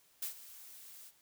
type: noise with ADSR envelope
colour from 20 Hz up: blue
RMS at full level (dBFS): -37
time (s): 0.22-1.12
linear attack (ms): 6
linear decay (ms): 110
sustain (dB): -16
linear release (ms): 49
effects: white hiss -68 dBFS RMS until 1.21 s